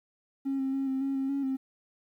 triangle tone with pitch steps, 272.2 / 267.1 / 271.2 / 265.1 / 273 / 268.5 / 277.7 / 265.6 Hz, C#4 / C4 / C#4 / C4 / C#4 / C4 / C#4 / C4, -31 / +36 / -38 / +23 / -26 / +45 / +3 / +26 cents, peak -24 dBFS, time 0.45-1.57 s, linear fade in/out 20 ms, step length 140 ms, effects tanh soft clip ceiling -24 dBFS + 11-bit

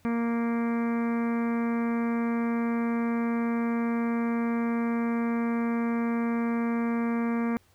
harmonic tone, 233.1 Hz, A#3, in tune, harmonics 1 / 2 / 3 / 4 / 5 / 6 / 7 / 8 / 9 / 10, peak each -25 / -35 / -41 / -41 / -40 / -46 / -45 / -49 / -46 / -47 dBFS, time 0.05-7.57 s, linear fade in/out 0 ms, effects added 93 Hz sine -64 dBFS peak until 7.74 s + pink hiss -64 dBFS RMS until 7.74 s

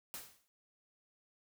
white noise with exponential decay, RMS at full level -42 dBFS, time 0.14-0.48 s, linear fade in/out 0 ms, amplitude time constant 72 ms, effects none

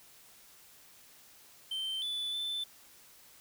triangle tone with pitch steps, 3110 / 3479 / 3526 Hz, G7 / A7 / A7, -14 / -20 / +3 cents, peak -32 dBFS, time 1.71-2.64 s, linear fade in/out 5 ms, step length 310 ms, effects white hiss -58 dBFS RMS until 3.4 s

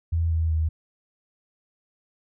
sine tone with pitch steps, 82.9 / 81.1 / 79.34 Hz, E2 / E2 / D#2, +10 / -28 / +34 cents, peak -20 dBFS, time 0.12-0.69 s, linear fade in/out 10 ms, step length 190 ms, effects none

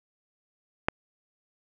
click, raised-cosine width 0.5 ms, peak -7 dBFS, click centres 0.885 s, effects none

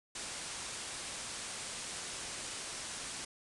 white low-pass noise, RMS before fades -43 dBFS, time 0.15-3.25 s, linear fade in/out 5 ms, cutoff 9900 Hz, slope 96 dB/octave, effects none

